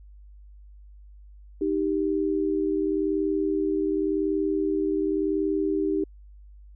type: tone pair together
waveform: sine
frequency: 311.1 / 392 Hz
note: D#4 / G4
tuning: 0 / 0 cents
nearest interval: major third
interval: 400 cents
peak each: -25 dBFS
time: 1.61-6.04 s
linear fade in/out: 5 ms
effects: added 50 Hz sine -45 dBFS peak until 6.75 s